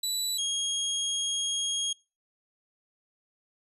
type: tone pair in turn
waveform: 25% pulse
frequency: 3951 / 3272 Hz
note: B7 / G#7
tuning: 0 / -26 cents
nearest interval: minor third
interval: 326 cents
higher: first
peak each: -24 dBFS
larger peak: neither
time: 0.03-0.38 / 0.38-1.93 s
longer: second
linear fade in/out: 5 ms
effects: noise-tail reverb RT60 0.3 s tail -25 dB re dry + resampled to 32000 Hz